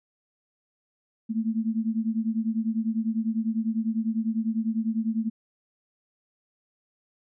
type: beating tone pair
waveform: sine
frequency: 220 / 230 Hz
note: A3 / A#3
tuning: 0 / -23 cents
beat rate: 10 Hz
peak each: -26 / -28 dBFS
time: 1.29-5.3 s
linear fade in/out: 20 ms
effects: none